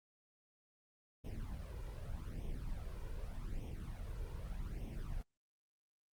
brown noise with flanger, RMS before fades -43 dBFS, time 1.24-5.23 s, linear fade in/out 10 ms, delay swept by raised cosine 0.33 to 2.13 ms, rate 0.83 Hz, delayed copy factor +0.85, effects Opus 24 kbps

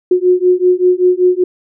sine beating tone pair, 360.3 / 365.5 Hz, F#4 / F#4, -46 / -21 cents, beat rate 5.2 Hz, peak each -11 dBFS, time 0.11-1.44 s, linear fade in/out 5 ms, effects none

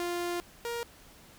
sawtooth tone pair in turn, 349.2 / 470.8 Hz, F4 / A#4, 0 / +17 cents, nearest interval perfect fourth, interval 517 cents, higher second, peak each -27 / -29 dBFS, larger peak first, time 0-0.4 / 0.65-0.83 s, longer first, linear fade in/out 0 ms, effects pink hiss -55 dBFS RMS until 1.38 s

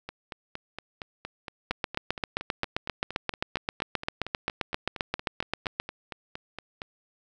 two click trains, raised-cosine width 0.3 ms, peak -10 / -20 dBFS, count 32 / 30, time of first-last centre 1.71-5.8 / 0.09-6.819 s, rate 7.58 / 4.31 Hz, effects none

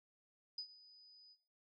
sine tone with ADSR envelope, 4978 Hz, D#8, in tune, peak -39 dBFS, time 0.58-1.37 s, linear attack 4 ms, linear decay 87 ms, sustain -20 dB, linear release 53 ms, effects noise-tail reverb RT60 0.4 s tail -17 dB re dry

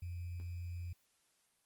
sine tone with sample-and-hold, 87.31 Hz, F2, in tune, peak -40 dBFS, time 0.02-0.93 s, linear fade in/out 5 ms, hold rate 2450 Hz, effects white hiss -75 dBFS RMS until 1.65 s + Opus 32 kbps

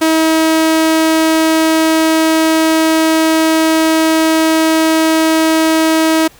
sawtooth tone, 320 Hz, D#4, 49 cents sharp, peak -5 dBFS, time 0.01-6.28 s, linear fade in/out 10 ms, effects pink hiss -43 dBFS RMS until 6.39 s

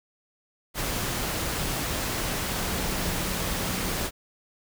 sine tone in noise, 182.9 Hz, F#3, 20 cents flat, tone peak -36 dBFS, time 2.51-3.94 s, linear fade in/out 50 ms, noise pink, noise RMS -29 dBFS, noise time 0.74-4.11 s, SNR -10 dB, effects none

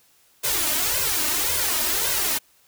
white noise with flanger, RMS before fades -23 dBFS, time 0.43-2.39 s, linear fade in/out 20 ms, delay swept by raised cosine 1.9 to 3.3 ms, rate 1.8 Hz, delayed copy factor +0.85, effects white hiss -59 dBFS RMS until 2.67 s

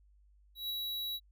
square tone with ADSR envelope, 3900 Hz, B7, 23 cents flat, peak -34 dBFS, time 0.55-1.2 s, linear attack 150 ms, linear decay 6 ms, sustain -2 dB, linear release 48 ms, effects added 50 Hz sine -61 dBFS peak until 1.31 s

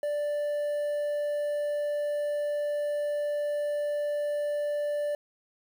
triangle tone with quantisation, 587.3 Hz, D5, in tune, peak -25 dBFS, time 0.03-5.15 s, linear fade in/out 2 ms, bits 9, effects none

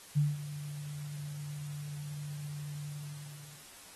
sine tone with ADSR envelope, 146.83 Hz, D3, in tune, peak -23 dBFS, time 0.15-3.65 s, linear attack 25 ms, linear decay 190 ms, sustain -15 dB, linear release 800 ms, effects white hiss -53 dBFS RMS until 3.95 s + AAC 32 kbps

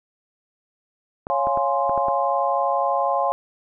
clicks, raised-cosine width 1 ms, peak -16 dBFS, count 6, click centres 1.269 / 1.471 / 1.574 / 1.895 / 1.977 / 2.084 s
sine chord, Db major seventh, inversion none, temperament equal, 554.4 / 698.5 / 830.6 / 1046.5 Hz, Db5 / F5 / Ab5 / C6, 0 / 0 / 0 / 0 cents, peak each -24 dBFS, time 1.3-3.32 s, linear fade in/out 0 ms
effects none

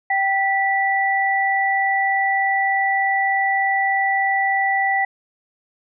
sine tone pair together, 780 / 1963.3 Hz, G5 / B6, -9 / -11 cents, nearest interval octave + major third, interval 1598 cents, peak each -19 dBFS, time 0.1-5.05 s, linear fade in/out 5 ms, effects none

